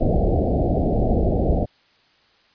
pink low-pass noise, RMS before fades -19 dBFS, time 0-1.66 s, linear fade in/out 20 ms, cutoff 750 Hz, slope 96 dB/octave, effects white hiss -58 dBFS RMS until 2.54 s + resampled to 11025 Hz

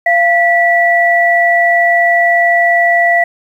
sine tone pair together, 688.9 / 1957 Hz, F5 / B6, -24 / -16 cents, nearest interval octave + tritone, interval 1808 cents, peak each -10 dBFS, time 0.06-3.24 s, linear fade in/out 5 ms, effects 7-bit

